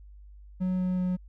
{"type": "tone with pitch steps", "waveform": "triangle", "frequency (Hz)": [184.2, 183.14, 182.08], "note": ["F#3", "F#3", "F#3"], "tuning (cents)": [-7, -17, -28], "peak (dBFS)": -23, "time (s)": [0.6, 1.17], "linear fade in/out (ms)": 20, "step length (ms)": 190, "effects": ["added 50 Hz sine -46 dBFS peak until 1.28 s"]}